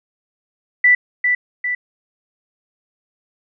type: tone with echo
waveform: sine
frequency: 1975.5 Hz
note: B6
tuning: in tune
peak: -8 dBFS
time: 0.84-0.95 s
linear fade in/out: 5 ms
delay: 400 ms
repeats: 2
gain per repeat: -5 dB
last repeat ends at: 1.75 s
effects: none